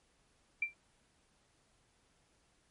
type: tone with exponential decay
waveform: sine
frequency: 2356 Hz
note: D7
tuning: 5 cents sharp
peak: -27 dBFS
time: 0.62-0.74 s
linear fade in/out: 5 ms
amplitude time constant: 26 ms
effects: pink hiss -72 dBFS RMS until 2.7 s + MP3 48 kbps